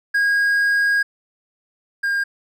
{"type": "tone pair in turn", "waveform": "triangle", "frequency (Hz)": [1636, 1611.6], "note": ["G#6", "G6"], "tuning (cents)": [-26, 48], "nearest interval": "unison", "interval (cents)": 26, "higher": "first", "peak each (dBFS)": [-13, -16], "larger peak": "first", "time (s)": [[0.14, 1.03], [2.03, 2.24]], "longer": "first", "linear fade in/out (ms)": 10, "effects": []}